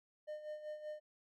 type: tone with tremolo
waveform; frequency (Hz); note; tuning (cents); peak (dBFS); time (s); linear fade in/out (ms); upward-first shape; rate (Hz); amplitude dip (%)
triangle; 607; D#5; -43; -39; 0.27-1; 20; sine; 5.2; 65
effects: none